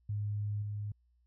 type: tone with level steps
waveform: sine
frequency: 103.83 Hz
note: G#2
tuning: in tune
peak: -32 / -35 dBFS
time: 0.09-0.92 s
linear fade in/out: 5 ms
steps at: 0.62 s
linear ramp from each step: 5 ms
effects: added 60 Hz sine -67 dBFS peak until 1.26 s